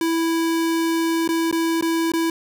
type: tone with dropouts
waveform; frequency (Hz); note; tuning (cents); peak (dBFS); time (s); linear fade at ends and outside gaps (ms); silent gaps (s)
square; 329.6; E4; 0; -19; 0.01-2.3; 2; 1.277-1.289 / 1.513-1.526 / 1.811-1.824 / 2.119-2.136
effects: none